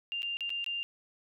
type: tone with dropouts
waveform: sine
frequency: 2794 Hz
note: F7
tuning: in tune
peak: -32 dBFS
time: 0.12-0.83 s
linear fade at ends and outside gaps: 0 ms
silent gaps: 0.221-0.23 / 0.37-0.407 / 0.494-0.503 / 0.643-0.663 s
effects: none